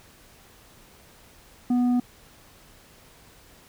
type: tone with tanh clipping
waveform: triangle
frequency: 245.9 Hz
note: B3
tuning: 7 cents flat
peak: -20 dBFS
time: 1.7-2 s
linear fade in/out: 5 ms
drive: 10 dB
effects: pink hiss -53 dBFS RMS until 3.68 s